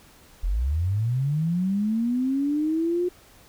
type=linear sweep; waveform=sine; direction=up; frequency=38.89 to 361.3 Hz; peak=-21 dBFS; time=0.43-3.09 s; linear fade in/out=10 ms; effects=pink hiss -53 dBFS RMS until 3.48 s